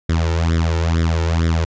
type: tone with flanger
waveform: sawtooth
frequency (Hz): 82.41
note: E2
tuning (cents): 0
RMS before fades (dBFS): -17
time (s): 0.09-1.65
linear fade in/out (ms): 5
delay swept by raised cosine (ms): 0.55 to 2.25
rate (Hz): 2.2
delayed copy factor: +1
effects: resampled to 16000 Hz